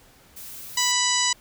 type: noise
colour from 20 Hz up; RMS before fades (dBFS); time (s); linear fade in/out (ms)
blue; -39; 0.36-0.92; 10
type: harmonic tone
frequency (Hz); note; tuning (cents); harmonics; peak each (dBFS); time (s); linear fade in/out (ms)
987.8; B5; 0; 1 / 2 / 3 / 4 / 5 / 6 / 7 / 8; -28 / -28 / -28 / -28 / -28 / -28 / -28 / -28; 0.77-1.33; 5
effects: pink hiss -54 dBFS RMS until 1.4 s